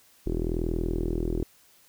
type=tone with low-pass filter; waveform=sawtooth; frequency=40.8 Hz; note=E1; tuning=17 cents flat; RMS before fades=-28 dBFS; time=0.26-1.43 s; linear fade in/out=0 ms; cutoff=360 Hz; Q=6; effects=white hiss -59 dBFS RMS until 1.88 s